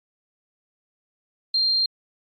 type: tone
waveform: sine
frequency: 4186 Hz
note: C8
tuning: in tune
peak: -18 dBFS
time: 1.54-1.86 s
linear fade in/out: 5 ms
effects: AAC 64 kbps

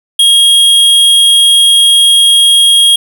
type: tone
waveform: square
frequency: 3266 Hz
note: G#7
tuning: 30 cents flat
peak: -4 dBFS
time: 0.19-2.96 s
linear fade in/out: 5 ms
effects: 7-bit

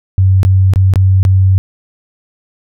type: tone with dropouts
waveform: sine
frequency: 94.9 Hz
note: F#2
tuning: 44 cents sharp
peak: -5 dBFS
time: 0.18-1.58 s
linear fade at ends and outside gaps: 0 ms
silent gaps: 0.431-0.45 / 0.736-0.759 / 0.937-0.958 / 1.23-1.251 s
effects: none

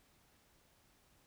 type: silence
effects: pink hiss -70 dBFS RMS until 1.26 s

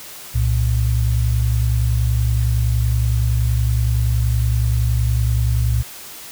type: tone pair together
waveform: sine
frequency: 64.72 / 115.4 Hz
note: C2 / A#2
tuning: -18 / -17 cents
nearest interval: minor seventh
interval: 1001 cents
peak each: -17 dBFS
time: 0.34-5.83 s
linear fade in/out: 20 ms
effects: white hiss -36 dBFS RMS until 6.31 s

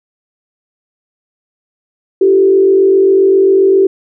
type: tone with frequency modulation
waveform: sine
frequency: 385.3 Hz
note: G4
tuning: 30 cents flat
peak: -5 dBFS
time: 2.21-3.87 s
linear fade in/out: 5 ms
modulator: 47.5 Hz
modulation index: 0.61
effects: none

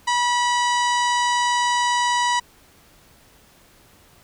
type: harmonic tone with a mistuned harmonic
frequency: 971 Hz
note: B5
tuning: 30 cents flat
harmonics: 1 / 2 / 3 / 4 / 5 / 6 / 7 / 8 / 9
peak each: -19 / -25 / -29 / -31 / -33 / -35 / -36 / -37 / -38 dBFS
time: 0.07-2.4 s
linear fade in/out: 10 ms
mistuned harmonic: 3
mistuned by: +33 cents
effects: pink hiss -53 dBFS RMS until 4.23 s

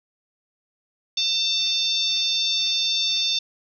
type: harmonic tone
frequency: 898 Hz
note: A5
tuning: 35 cents sharp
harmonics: 3 / 4 / 5 / 6 / 7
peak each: -32 / -22 / -27 / -28 / -36 dBFS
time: 1.17-3.39 s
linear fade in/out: 5 ms
effects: none

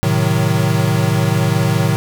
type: chord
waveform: square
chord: A diminished seventh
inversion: none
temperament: equal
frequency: 110 / 130.81 / 155.56 / 185 Hz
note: A2 / C3 / Eb3 / Gb3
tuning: 0 / 0 / 0 / 0 cents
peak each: -18 / -20 / -18 / -22 dBFS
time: 0.03-1.96 s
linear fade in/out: 0 ms
effects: none

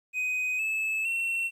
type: tone with pitch steps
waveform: triangle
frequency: 2505 / 2607 / 2713 Hz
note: D#7 / E7 / E7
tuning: +11 / -20 / +49 cents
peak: -25 dBFS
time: 0.13-1.51 s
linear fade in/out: 50 ms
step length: 460 ms
effects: 11-bit

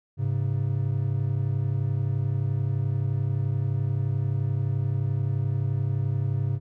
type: tone pair together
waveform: triangle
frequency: 103.7 / 135.25 Hz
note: G#2 / C#3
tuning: -2 / -42 cents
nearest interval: perfect fourth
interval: 460 cents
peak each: -24 dBFS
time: 0.17-6.6 s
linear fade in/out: 50 ms
effects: none

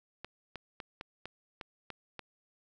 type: clicks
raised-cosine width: 0.3 ms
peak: -25 dBFS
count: 8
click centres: 0.246 / 0.557 / 0.802 / 1.011 / 1.256 / 1.612 / 1.903 / 2.193 s
effects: none

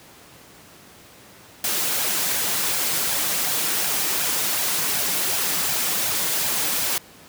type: noise with flanger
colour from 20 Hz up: white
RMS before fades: -23 dBFS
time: 1.64-6.98 s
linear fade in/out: 2 ms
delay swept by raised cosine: 1.2 to 6.6 ms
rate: 2.7 Hz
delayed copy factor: +0.55
effects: pink hiss -47 dBFS RMS until 7.28 s + high-pass 100 Hz 12 dB/octave

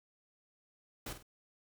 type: noise with echo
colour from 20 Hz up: pink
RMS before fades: -42 dBFS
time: 1.06-1.13 s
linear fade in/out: 5 ms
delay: 49 ms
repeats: 2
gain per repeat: -9 dB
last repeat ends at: 1.228 s
effects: none

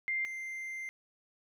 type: tone pair in turn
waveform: sine / triangle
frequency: 2098 / 2089 Hz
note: C7 / C7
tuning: +4 / -3 cents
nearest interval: unison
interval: 7 cents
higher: first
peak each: -30 / -36 dBFS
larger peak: first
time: 0.08-0.25 / 0.25-0.89 s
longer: second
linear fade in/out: 0 ms
effects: none

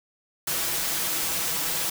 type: noise with comb filter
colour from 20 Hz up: white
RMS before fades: -27 dBFS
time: 0.47-1.9 s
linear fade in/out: 5 ms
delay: 6.1 ms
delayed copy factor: +0.55
effects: none

